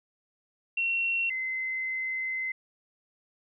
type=tone pair in turn; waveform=sine; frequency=2727 / 2057 Hz; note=F7 / C7; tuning=-42 / -30 cents; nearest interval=perfect fourth; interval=488 cents; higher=first; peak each=-25 / -29 dBFS; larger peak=first; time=0.77-1.3 / 1.3-2.52 s; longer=second; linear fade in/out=5 ms; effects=none